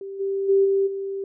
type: tone with level steps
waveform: sine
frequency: 391.7 Hz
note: G4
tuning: 1 cent flat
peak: -31 / -22 / -14 / -17 / -26 dBFS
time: 0.01-1.24 s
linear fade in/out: 2 ms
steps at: 0.19 / 0.48 / 0.64 / 0.86 s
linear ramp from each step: 20 ms
effects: none